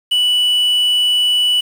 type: tone with quantisation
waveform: triangle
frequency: 2960 Hz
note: F#7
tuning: in tune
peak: -10 dBFS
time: 0.11-1.61 s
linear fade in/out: 10 ms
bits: 6
effects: none